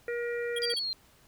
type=harmonic tone; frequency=475.4 Hz; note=A#4; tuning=34 cents sharp; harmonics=1 / 3 / 4 / 5; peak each=-31 / -41 / -39 / -46 dBFS; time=0.08-0.74 s; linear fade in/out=2 ms
type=tone bursts; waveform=square; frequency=3270 Hz; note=G#7; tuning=28 cents flat; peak=-32 dBFS; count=4; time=0.56-0.793 s; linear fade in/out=5 ms; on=29 ms; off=39 ms
type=linear sweep; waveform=sine; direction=down; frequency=4805 to 4130 Hz; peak=-30 dBFS; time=0.62-0.93 s; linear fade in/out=0 ms
effects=pink hiss -61 dBFS RMS until 1.27 s